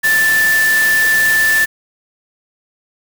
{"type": "tone in noise", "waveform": "sine", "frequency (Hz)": 1761, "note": "A6", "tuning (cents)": 1, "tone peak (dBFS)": -10, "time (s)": [0.03, 1.66], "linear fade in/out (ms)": 20, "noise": "white", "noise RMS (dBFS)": -21, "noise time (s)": [0.03, 1.66], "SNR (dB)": 8, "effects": []}